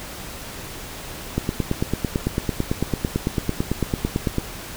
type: click train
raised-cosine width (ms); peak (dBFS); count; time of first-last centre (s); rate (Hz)
3; -7; 28; 1.38-4.383; 8.99
effects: pink hiss -35 dBFS RMS until 4.76 s